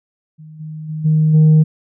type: tone with level steps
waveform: sine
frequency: 155.56 Hz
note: D#3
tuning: in tune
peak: -34 / -26 / -21 / -9 / -4 dBFS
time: 0.38-1.64 s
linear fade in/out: 20 ms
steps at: 0.59 / 0.88 / 1.04 / 1.33 s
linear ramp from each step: 20 ms
effects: tanh soft clip ceiling -5 dBFS